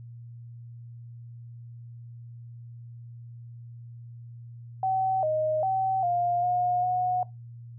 sine tone with pitch steps, 761 / 621 / 764 / 703 / 718 / 729 Hz, F#5 / D#5 / G5 / F5 / F5 / F#5, +48 / -3 / -45 / +11 / +48 / -26 cents, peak -23 dBFS, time 4.83-7.23 s, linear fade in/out 2 ms, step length 400 ms, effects noise-tail reverb RT60 0.2 s tail -20 dB re dry + added 118 Hz sine -41 dBFS peak until 7.78 s

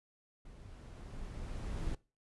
brown noise with level ramp, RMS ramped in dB -53 to -37 dBFS, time 0.45-1.95 s, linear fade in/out 5 ms, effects noise-tail reverb RT60 0.3 s tail -21 dB re dry + resampled to 24000 Hz

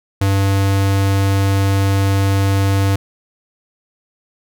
square tone, 98 Hz, G2, in tune, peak -13 dBFS, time 0.21-2.96 s, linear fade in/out 5 ms, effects none

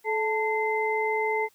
sine tone cluster, 433 / 887 / 2069 Hz, A4 / A5 / C7, -28 / +14 / -20 cents, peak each -27 / -28 / -29 dBFS, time 0.04-1.49 s, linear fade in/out 50 ms, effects white hiss -63 dBFS RMS until 1.54 s

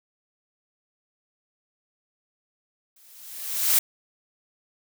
blue noise with exponential growth, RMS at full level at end -17 dBFS, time 2.96-3.79 s, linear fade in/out 5 ms, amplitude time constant 180 ms, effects none

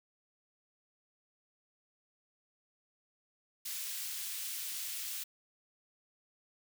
white high-pass noise, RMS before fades -40 dBFS, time 3.65-5.24 s, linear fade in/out 10 ms, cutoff 2300 Hz, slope 12 dB/octave, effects none

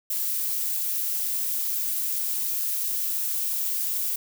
violet noise, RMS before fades -27 dBFS, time 0.1-4.16 s, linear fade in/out 5 ms, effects none

